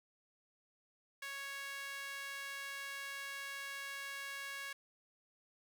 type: tone with high-pass filter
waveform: sawtooth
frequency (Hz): 554.4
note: C#5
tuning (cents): 0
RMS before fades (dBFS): -45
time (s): 1.22-4.73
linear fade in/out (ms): 5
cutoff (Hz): 1700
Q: 2
effects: none